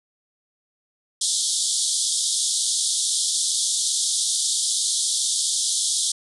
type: band-pass noise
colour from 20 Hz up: white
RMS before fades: -23 dBFS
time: 1.21-6.12 s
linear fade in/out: 5 ms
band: 3300 to 10000 Hz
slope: 96 dB/octave
effects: none